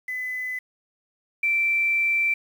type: tone pair in turn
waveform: sine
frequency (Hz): 2011 / 2341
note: B6 / D7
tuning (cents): +31 / -6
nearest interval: minor third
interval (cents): 263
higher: second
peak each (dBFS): -27 / -19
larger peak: second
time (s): 0.08-0.59 / 1.43-2.34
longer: second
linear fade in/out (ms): 5
effects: 8-bit